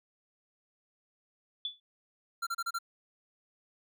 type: tone with exponential decay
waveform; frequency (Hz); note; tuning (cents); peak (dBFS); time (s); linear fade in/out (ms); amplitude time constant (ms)
sine; 3459; A7; -30; -29; 1.65-1.8; 2; 31
type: tone bursts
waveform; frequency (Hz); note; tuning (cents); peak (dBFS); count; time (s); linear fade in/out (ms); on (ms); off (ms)
square; 1370; F6; -34; -32; 5; 2.42-2.788; 10; 48; 32
effects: none